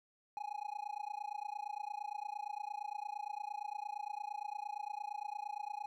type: tone with amplitude modulation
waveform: triangle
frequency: 830.6 Hz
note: G#5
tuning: in tune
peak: -34 dBFS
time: 0.37-5.86 s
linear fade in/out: 0 ms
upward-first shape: sine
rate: 28.7 Hz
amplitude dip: 100%
effects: none